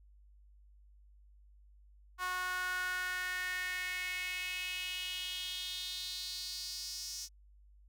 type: tone with high-pass filter sweep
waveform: sawtooth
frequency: 365.3 Hz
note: F#4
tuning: 22 cents flat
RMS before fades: -39 dBFS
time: 2.18-7.29 s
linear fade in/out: 50 ms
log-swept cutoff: 1200 to 5700 Hz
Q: 4.4
effects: added 50 Hz sine -58 dBFS peak until 7.88 s